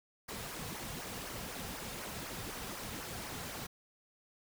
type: noise with flanger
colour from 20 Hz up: pink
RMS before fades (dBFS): -43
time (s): 0.28-3.67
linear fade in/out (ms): 10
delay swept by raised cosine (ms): 0.25 to 3.45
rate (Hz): 4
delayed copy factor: -0.65
effects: none